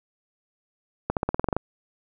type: accelerating click train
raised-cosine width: 1 ms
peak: -9 dBFS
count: 10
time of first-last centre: 1.1-1.566 s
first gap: 68 ms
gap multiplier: 0.93
effects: none